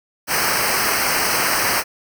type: noise with comb filter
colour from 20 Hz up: pink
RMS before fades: -19 dBFS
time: 0.27-1.84 s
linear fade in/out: 50 ms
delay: 0.28 ms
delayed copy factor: -0.95
effects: none